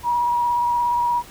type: tone with vibrato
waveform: sine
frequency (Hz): 960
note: B5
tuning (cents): -49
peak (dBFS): -17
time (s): 0.03-1.23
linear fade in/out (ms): 50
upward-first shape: square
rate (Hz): 17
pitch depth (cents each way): 14
effects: added 60 Hz sine -49 dBFS peak until 1.3 s + pink hiss -43 dBFS RMS until 1.3 s